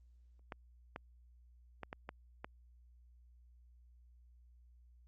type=clicks; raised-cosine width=0.5 ms; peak=-28 dBFS; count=6; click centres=0.522 / 0.961 / 1.833 / 1.929 / 2.091 / 2.445 s; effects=added 60 Hz sine -60 dBFS peak until 5.07 s + Opus 24 kbps